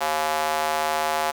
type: tone with high-pass filter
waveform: square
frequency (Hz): 77.4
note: D#2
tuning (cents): -9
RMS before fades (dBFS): -24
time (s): 0-1.32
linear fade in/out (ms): 20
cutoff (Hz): 750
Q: 2.4
effects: 7-bit